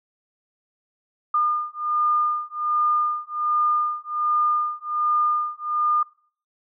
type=beating tone pair; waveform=sine; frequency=1211 / 1212.3 Hz; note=D#6 / D#6; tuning=-47 / -45 cents; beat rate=1.3 Hz; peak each=-23 dBFS; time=1.34-6.03 s; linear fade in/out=5 ms; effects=noise-tail reverb RT60 0.5 s tail -23 dB re dry